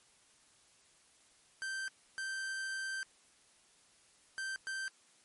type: tone bursts at uneven times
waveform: 45% pulse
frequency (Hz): 1561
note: G6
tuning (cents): -8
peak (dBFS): -37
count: 4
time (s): 1.62-1.88 / 2.18-3.03 / 4.38-4.56 / 4.67-4.88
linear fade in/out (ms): 0
effects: white hiss -66 dBFS RMS until 5.24 s + MP3 48 kbps